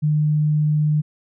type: tone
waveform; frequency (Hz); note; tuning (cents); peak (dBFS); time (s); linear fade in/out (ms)
sine; 151.3; D#3; -48; -15; 0.02-1.02; 20
effects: none